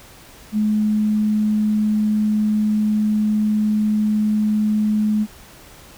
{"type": "tone", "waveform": "sine", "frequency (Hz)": 212.8, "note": "G#3", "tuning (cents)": 42, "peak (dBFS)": -15, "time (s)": [0.52, 5.27], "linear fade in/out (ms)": 50, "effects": ["pink hiss -44 dBFS RMS until 5.97 s"]}